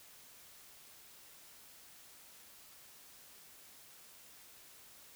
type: silence
effects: white hiss -58 dBFS RMS until 5.15 s